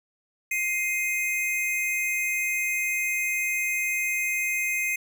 square tone pair together, 2100 / 2502 Hz, C7 / D#7, +6 / +9 cents, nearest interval minor third, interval 303 cents, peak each -28 dBFS, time 0.51-4.96 s, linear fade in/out 5 ms, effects none

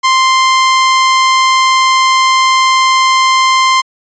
sawtooth tone, 1046.5 Hz, C6, in tune, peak -3 dBFS, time 0.03-3.82 s, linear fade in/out 20 ms, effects resampled to 16000 Hz

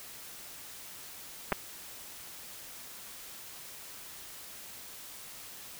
clicks, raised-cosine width 0.5 ms, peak -13 dBFS, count 2, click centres 1.521 / 1.526 s, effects white hiss -47 dBFS RMS until 5.79 s

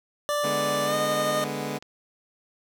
25% pulse tone with pitch glide, 587.3 to 611.5 Hz, D5 to D#5, 0 to -30 cents, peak -20 dBFS, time 0.29-1.44 s, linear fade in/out 0 ms, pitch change +70 cents, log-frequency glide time 0.85-0.95 s
15% pulse chord, G# diminished, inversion second, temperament equal, 146.83 / 207.7 / 246.9 Hz, D3 / G#3 / B3, 0 / 0 / 0 cents, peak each -27 / -27 / -27 dBFS, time 0.43-1.79 s, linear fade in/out 20 ms
clicks, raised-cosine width 0.2 ms, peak -28 dBFS, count 4, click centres 0.751 / 1.115 / 1.418 / 1.825 s
effects none

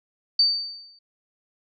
sine tone with exponential decay, 4595 Hz, D8, 39 cents flat, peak -13 dBFS, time 0.39-0.99 s, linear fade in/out 5 ms, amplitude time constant 130 ms, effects none

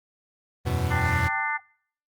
40% pulse chord, E suspended second, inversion none, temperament equal, 82.41 / 92.5 / 123.47 Hz, E2 / F#2 / B2, 0 / 0 / 0 cents, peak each -27 dBFS, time 0.65-1.29 s, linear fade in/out 20 ms
harmonic tone, 296.7 Hz, D4, 18 cents sharp, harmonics 3 / 4 / 5 / 6 / 7, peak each -30 / -33 / -32 / -32 / -30 dBFS, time 0.9-1.58 s, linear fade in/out 20 ms
sine tone with tremolo, 784 Hz, G5, in tune, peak -33 dBFS, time 0.91-1.6 s, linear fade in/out 5 ms, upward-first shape sine, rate 2.8 Hz, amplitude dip 95%
effects noise-tail reverb RT60 0.6 s tail -26 dB re dry + Opus 32 kbps

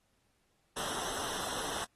pink noise with comb filter, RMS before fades -38 dBFS, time 0.76-1.85 s, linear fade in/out 10 ms, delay 0.43 ms, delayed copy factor -0.8, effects pink hiss -75 dBFS RMS until 1.95 s + AAC 32 kbps

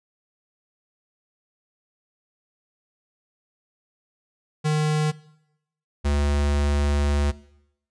square tone pair in turn, 152.9 / 72.16 Hz, D#3 / D2, -30 / -30 cents, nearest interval octave + minor second, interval 1300 cents, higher first, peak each -20 dBFS, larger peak neither, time 4.64-5.12 / 6.04-7.32 s, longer second, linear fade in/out 20 ms, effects noise-tail reverb RT60 0.8 s tail -20 dB re dry + resampled to 22050 Hz

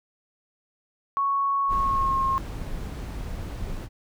sine tone with pitch glide, 1108.7 to 1073.4 Hz, C#6 to C6, 0 to +44 cents, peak -21 dBFS, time 1.17-2.38 s, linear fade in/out 0 ms, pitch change -56 cents, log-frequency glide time 1.63-2.18 s
brown noise, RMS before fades -32 dBFS, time 1.68-3.89 s, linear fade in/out 50 ms
effects none

